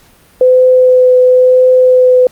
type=tone with vibrato; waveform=sine; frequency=507 Hz; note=B4; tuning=45 cents sharp; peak=-3 dBFS; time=0.41-2.27 s; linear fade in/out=2 ms; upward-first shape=triangle; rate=0.97 Hz; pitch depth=11 cents each way; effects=pink hiss -45 dBFS RMS until 2.31 s + Opus 48 kbps